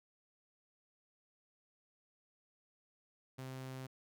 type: tone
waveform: sawtooth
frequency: 130.81 Hz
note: C3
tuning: in tune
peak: -40 dBFS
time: 3.38-3.87 s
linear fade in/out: 10 ms
effects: none